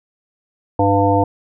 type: harmonic tone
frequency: 99.6 Hz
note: G2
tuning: 28 cents sharp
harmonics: 1 / 3 / 5 / 7 / 9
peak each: -18 / -18 / -18 / -18 / -18 dBFS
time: 0.79-1.24 s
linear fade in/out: 5 ms
effects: none